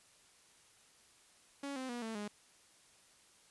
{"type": "tone with pitch steps", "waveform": "sawtooth", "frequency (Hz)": [280, 259.7, 241, 223.5, 207.4], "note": ["C#4", "C4", "B3", "A3", "G#3"], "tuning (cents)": [18, -13, -42, 27, -2], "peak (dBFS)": -36, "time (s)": [1.63, 2.28], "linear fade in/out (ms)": 5, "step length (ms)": 130, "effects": ["white hiss -65 dBFS RMS until 3.5 s", "resampled to 24000 Hz"]}